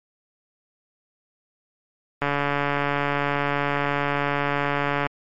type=click train; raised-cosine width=0.5 ms; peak=-8 dBFS; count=408; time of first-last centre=2.22-5.066 s; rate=143 Hz; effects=MP3 64 kbps